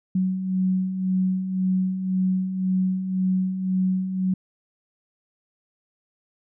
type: beating tone pair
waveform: sine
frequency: 185 / 186.9 Hz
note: F#3 / F#3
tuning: 0 / +18 cents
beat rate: 1.9 Hz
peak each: -29 / -21 dBFS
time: 0.15-4.34 s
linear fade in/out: 5 ms
effects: none